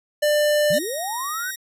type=tone; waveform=square; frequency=595 Hz; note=D5; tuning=22 cents sharp; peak=-17 dBFS; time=0.22-0.79 s; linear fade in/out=10 ms
type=linear sweep; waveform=sine; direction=up; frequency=130.81 to 1568 Hz; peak=-26 dBFS; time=0.7-1.51 s; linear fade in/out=5 ms
type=tone with pitch glide; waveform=5% pulse; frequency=1871 to 1882.9 Hz; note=A#6 to A#6; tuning=+6 to +17 cents; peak=-19 dBFS; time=0.73-1.56 s; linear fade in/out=10 ms; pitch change=+11 cents; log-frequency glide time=1.15-1.33 s
effects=resampled to 32000 Hz